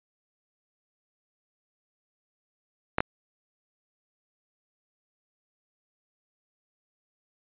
clicks, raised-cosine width 0.5 ms, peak -8 dBFS, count 2, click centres 2.984 / 3.005 s, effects resampled to 8000 Hz

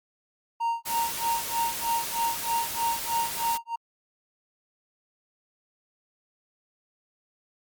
triangle tone with tremolo, 927 Hz, A#5, 10 cents flat, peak -21 dBFS, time 0.6-3.76 s, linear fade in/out 10 ms, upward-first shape sine, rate 3.2 Hz, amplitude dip 100%
white noise, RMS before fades -33 dBFS, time 0.85-3.58 s, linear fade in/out 20 ms
effects Opus 48 kbps

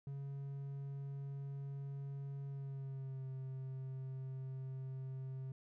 triangle tone with pitch glide, 138.8 to 132.15 Hz, C#3 to C3, +3 to +18 cents, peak -40 dBFS, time 0.07-5.52 s, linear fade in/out 2 ms, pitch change -85 cents, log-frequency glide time 2.48-3.27 s, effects none

